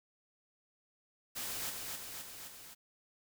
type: noise with echo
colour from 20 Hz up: white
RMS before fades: -40 dBFS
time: 1.35-1.71 s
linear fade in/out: 20 ms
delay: 260 ms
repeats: 4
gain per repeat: -3 dB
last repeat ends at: 2.75 s
effects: none